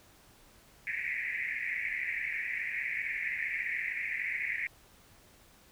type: band-pass noise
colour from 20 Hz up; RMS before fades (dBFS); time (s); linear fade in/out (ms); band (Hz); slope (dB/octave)
pink; -35; 0.87-4.67; 0; 1800 to 2400; 96
effects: pink hiss -60 dBFS RMS until 5.71 s